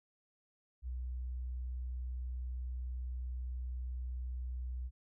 sine tone, 62.3 Hz, B1, 16 cents sharp, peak -37 dBFS, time 0.82-4.91 s, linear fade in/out 50 ms, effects none

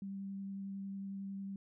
sine tone with vibrato, 196 Hz, G3, in tune, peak -40 dBFS, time 0.02-1.56 s, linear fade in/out 2 ms, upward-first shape sine, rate 11 Hz, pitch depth 9 cents each way, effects none

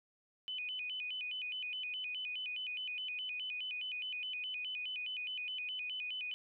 sine tone with vibrato, 2737 Hz, F7, 36 cents flat, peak -38 dBFS, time 0.48-6.34 s, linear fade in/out 0 ms, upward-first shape square, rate 4.8 Hz, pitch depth 170 cents each way, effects none

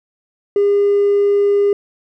sine tone with hard clipping, 404.9 Hz, G#4, 44 cents flat, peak -11 dBFS, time 0.56-1.73 s, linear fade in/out 2 ms, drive 1 dB, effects none

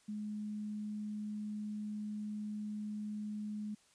sine tone, 210.6 Hz, G#3, 24 cents sharp, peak -38 dBFS, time 0.08-3.75 s, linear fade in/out 10 ms, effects white hiss -68 dBFS RMS until 3.94 s + resampled to 22050 Hz

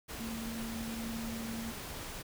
sine tone in noise, 227.1 Hz, A#3, 45 cents flat, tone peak -38 dBFS, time 0.19-1.72 s, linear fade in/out 20 ms, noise pink, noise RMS -43 dBFS, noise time 0.08-2.23 s, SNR +2 dB, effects none

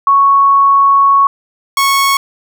sine / sawtooth tone pair in turn, 1108.7 / 1103.3 Hz, C#6 / C#6, 0 / -9 cents, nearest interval unison, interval 9 cents, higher first, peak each -5 dBFS, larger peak neither, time 0.07-1.27 / 1.77-2.17 s, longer first, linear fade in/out 2 ms, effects none

